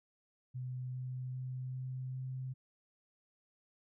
sine tone with pitch steps, 126.9 / 127.64 / 128.37 / 129.12 / 129.87 Hz, B2 / C3 / C3 / C3 / C3, +47 / -43 / -33 / -23 / -13 cents, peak -38 dBFS, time 0.54-2.54 s, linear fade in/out 20 ms, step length 400 ms, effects none

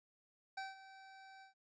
25% pulse tone with ADSR envelope, 772 Hz, G5, 27 cents flat, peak -37 dBFS, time 0.57-1.54 s, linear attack 8 ms, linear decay 170 ms, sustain -15 dB, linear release 120 ms, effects resampled to 16000 Hz

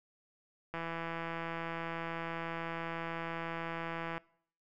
click train, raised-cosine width 0.5 ms, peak -24 dBFS, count 572, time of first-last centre 0.74-4.18 s, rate 166 Hz, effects noise-tail reverb RT60 0.6 s tail -23 dB re dry

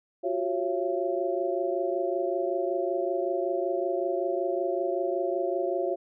sine tone cluster, 353.8 / 379.1 / 550 / 677 Hz, F4 / F#4 / C#5 / E5, +23 / +42 / -14 / +46 cents, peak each -31 dBFS, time 0.23-5.96 s, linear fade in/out 20 ms, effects none

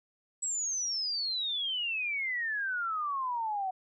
sine exponential sweep, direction down, 7870 to 739 Hz, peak -30 dBFS, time 0.42-3.71 s, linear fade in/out 10 ms, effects none

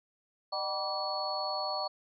sine tone cluster, 606 / 765 / 968 / 1157 / 4395 Hz, D#5 / G5 / B5 / D6 / C#8, -46 / -42 / -35 / -26 / -16 cents, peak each -37 / -37 / -40 / -40 / -36 dBFS, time 0.52-1.88 s, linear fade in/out 10 ms, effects none

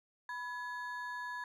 triangle ring-modulated tone, 1340 Hz, E6, 28 cents sharp, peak -34 dBFS, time 0.29-1.44 s, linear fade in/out 2 ms, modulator 352 Hz, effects none

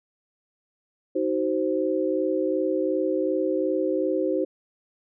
sine chord, C diminished, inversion first, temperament just, 314 / 376.7 / 523.3 Hz, Eb4 / Gb4 / C5, +16 / +31 / 0 cents, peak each -26 dBFS, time 1.15-4.45 s, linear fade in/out 10 ms, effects none

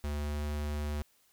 square tone with pitch glide, 73.42 to 74.14 Hz, D2 to D2, 0 to +17 cents, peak -33 dBFS, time 0.04-1.02 s, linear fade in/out 0 ms, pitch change +17 cents, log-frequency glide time 0.14-0.43 s, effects white hiss -68 dBFS RMS until 1.32 s

